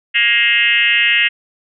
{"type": "tone with frequency modulation", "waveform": "sine", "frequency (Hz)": 2349, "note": "D7", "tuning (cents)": 0, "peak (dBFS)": -10, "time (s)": [0.14, 1.29], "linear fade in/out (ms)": 20, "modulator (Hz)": 233, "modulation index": 2.6, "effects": []}